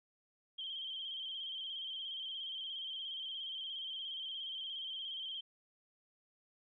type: tone with vibrato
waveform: sine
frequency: 3159 Hz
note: G7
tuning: 13 cents sharp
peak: -40 dBFS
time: 0.58-5.41 s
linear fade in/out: 10 ms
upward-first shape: square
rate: 17 Hz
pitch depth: 42 cents each way
effects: none